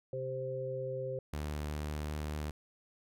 harmonic tone, 130.81 Hz, C3, in tune, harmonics 1 / 3 / 4, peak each -41 / -42 / -37 dBFS, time 0.13-1.19 s, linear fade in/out 2 ms
sawtooth tone with pitch glide, 74.7 to 75.44 Hz, D2 to D2, +30 to +47 cents, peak -32 dBFS, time 1.33-2.51 s, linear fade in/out 5 ms, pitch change +17 cents, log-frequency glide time 1.6-2.16 s
effects none

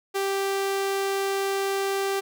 sawtooth tone, 392 Hz, G4, in tune, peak -20 dBFS, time 0.14-2.21 s, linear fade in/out 20 ms, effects none

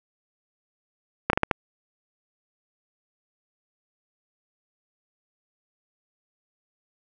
slowing click train, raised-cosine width 0.5 ms, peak -4 dBFS, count 5, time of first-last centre 1.3-1.512 s, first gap 32 ms, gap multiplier 1.35, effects none

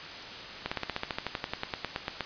slowing click train, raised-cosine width 0.3 ms, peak -14 dBFS, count 19, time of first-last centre 0.66-2.207 s, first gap 55 ms, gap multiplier 1.05, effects white hiss -41 dBFS RMS until 2.25 s + resampled to 11025 Hz

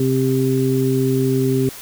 harmonic tone, 131.5 Hz, C3, 9 cents sharp, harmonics 1 / 2 / 3, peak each -19 / -19 / -19 dBFS, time 0-1.69 s, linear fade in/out 2 ms, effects white hiss -36 dBFS RMS until 1.81 s

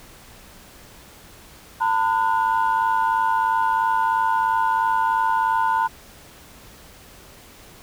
sine tone cluster, 902 / 1005 / 1456 Hz, A5 / B5 / F#6, +43 / +30 / -28 cents, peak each -19 / -21 / -26 dBFS, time 1.8-5.88 s, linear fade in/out 20 ms, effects tanh soft clip ceiling -10 dBFS + pink hiss -46 dBFS RMS until 7.82 s

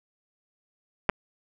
clicks, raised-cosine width 0.5 ms, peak -7 dBFS, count 2, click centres 1.092 / 1.097 s, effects none

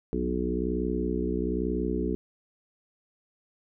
harmonic tone with a mistuned harmonic, 61.1 Hz, B1, 18 cents flat, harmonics 1 / 3 / 4 / 5 / 6 / 7, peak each -33 / -33 / -33 / -33 / -33 / -33 dBFS, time 0.13-2.15 s, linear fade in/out 0 ms, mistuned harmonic 3, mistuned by -38 cents, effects none

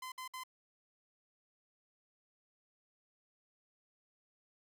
sawtooth tone bursts, 1027 Hz, C6, 33 cents flat, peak -39 dBFS, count 3, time 0.02-0.436 s, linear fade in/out 5 ms, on 100 ms, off 58 ms, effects none

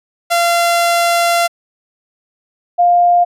sawtooth / sine tone pair in turn, 687 / 702.7 Hz, F5 / F5, -29 / +10 cents, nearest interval unison, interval 39 cents, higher second, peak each -7 dBFS, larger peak neither, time 0.3-1.48 / 2.78-3.25 s, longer first, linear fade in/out 20 ms, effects resampled to 32000 Hz

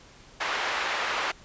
white band-pass noise, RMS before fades -29 dBFS, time 0.4-1.32 s, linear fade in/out 10 ms, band 610 to 2100 Hz, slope 12 dB/octave, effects pink hiss -52 dBFS RMS until 1.44 s + resampled to 16000 Hz

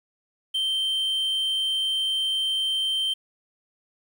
triangle tone, 3126 Hz, G7, 6 cents flat, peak -21 dBFS, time 0.54-3.14 s, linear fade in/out 10 ms, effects 9-bit

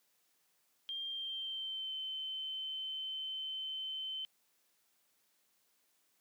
sine tone with pitch glide, 3190 to 3074 Hz, G7 to G7, +30 to -35 cents, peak -38 dBFS, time 0.89-4.25 s, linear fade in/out 0 ms, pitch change -65 cents, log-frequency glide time 1.06-1.94 s, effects white hiss -75 dBFS RMS until 6.2 s + high-pass 150 Hz 12 dB/octave

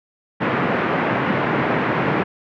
pink band-pass noise, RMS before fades -20 dBFS, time 0.4-2.24 s, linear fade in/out 20 ms, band 140 to 2200 Hz, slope 24 dB/octave, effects none

